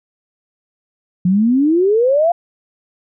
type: exponential sweep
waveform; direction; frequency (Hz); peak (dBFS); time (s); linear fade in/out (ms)
sine; up; 174.61 to 709; -10; 1.25-2.32; 5
effects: none